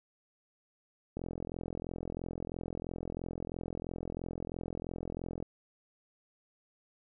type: click train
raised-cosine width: 2 ms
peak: -25 dBFS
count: 184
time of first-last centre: 1.17-5.426 s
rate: 43 Hz
effects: none